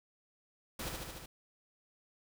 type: noise with echo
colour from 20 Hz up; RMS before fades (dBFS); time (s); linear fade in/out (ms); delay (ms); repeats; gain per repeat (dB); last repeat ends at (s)
pink; -40; 0.79-0.89; 5; 74; 5; -2; 1.26
effects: none